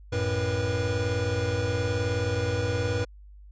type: tone cluster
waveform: square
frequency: 91 / 110 / 485.7 Hz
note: F#2 / A2 / B4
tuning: -28 / 0 / -29 cents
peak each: -30 dBFS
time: 0.12-3.05 s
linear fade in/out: 10 ms
effects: added 50 Hz sine -45 dBFS peak until 3.51 s + resampled to 16000 Hz